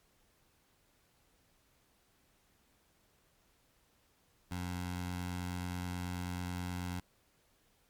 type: tone with notch filter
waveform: 15% pulse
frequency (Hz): 89.3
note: F2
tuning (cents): +39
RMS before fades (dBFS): -39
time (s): 4.51-7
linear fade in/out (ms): 5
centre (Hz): 390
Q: 1.3
effects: pink hiss -71 dBFS RMS until 7.89 s + MP3 96 kbps